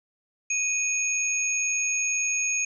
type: tone pair together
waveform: sine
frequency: 2489 / 6569 Hz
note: D#7 / G#8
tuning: 0 / -20 cents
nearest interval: octave + perfect fourth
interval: 1680 cents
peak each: -26 dBFS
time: 0.5-2.65 s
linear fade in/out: 5 ms
effects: none